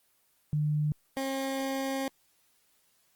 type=tone pair in turn; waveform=sine / 20% pulse; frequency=150 / 269 Hz; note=D3 / C4; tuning=+37 / +48 cents; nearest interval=minor seventh; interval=1011 cents; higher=second; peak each=-25 dBFS; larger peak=neither; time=0.53-0.92 / 1.17-2.08 s; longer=second; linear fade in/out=0 ms; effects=white hiss -69 dBFS RMS until 3.15 s + Opus 24 kbps